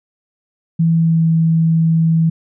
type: tone with pitch glide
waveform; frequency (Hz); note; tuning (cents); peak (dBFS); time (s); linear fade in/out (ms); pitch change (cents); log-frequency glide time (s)
sine; 164.81 to 163.01; E3 to E3; 0 to -19; -10; 0.79-2.3; 10; -19; 0.93-1.27
effects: none